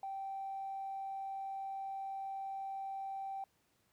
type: tone with tanh clipping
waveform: triangle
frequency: 779 Hz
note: G5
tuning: 11 cents flat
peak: -39 dBFS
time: 0.03-3.44 s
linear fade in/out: 2 ms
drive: 4 dB
effects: pink hiss -75 dBFS RMS until 3.92 s + high-pass 80 Hz 12 dB/octave